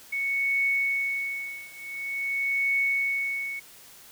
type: tone with tremolo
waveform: sine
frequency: 2217 Hz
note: C#7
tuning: in tune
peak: -21 dBFS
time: 0.12-3.6 s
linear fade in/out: 10 ms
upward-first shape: triangle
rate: 0.47 Hz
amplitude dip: 95%
effects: white hiss -50 dBFS RMS until 4.11 s